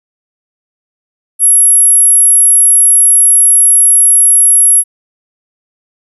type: tone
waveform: sine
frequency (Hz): 11200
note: F9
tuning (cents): +4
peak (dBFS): -3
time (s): 1.39-4.84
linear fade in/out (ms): 50
effects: none